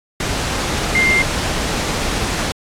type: tone in noise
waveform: sine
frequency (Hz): 2100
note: C7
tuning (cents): +6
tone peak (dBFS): -12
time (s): 0.95-1.22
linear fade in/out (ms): 2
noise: pink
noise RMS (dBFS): -20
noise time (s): 0.2-2.52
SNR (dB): +5
effects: low-pass 8000 Hz 12 dB/octave + AAC 64 kbps